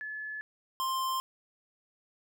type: tone pair in turn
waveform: sine / square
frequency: 1720 / 1049.5 Hz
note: A6 / C6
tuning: -40 / +5 cents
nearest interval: major sixth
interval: 855 cents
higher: first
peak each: -36 / -30 dBFS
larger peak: second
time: 0.01-0.41 / 0.8-1.2 s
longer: neither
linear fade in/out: 0 ms
effects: none